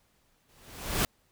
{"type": "noise with exponential growth", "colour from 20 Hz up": "pink", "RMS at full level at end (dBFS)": -24, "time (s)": [0.49, 1.05], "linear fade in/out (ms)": 1, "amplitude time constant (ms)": 120, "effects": ["pink hiss -69 dBFS RMS until 1.31 s"]}